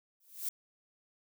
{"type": "noise with exponential growth", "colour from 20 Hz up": "violet", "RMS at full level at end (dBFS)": -32, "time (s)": [0.2, 0.49], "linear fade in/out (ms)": 5, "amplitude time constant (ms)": 62, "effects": []}